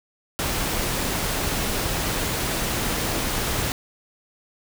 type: noise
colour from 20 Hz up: pink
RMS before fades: -25 dBFS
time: 0.39-3.72 s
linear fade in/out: 0 ms
effects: none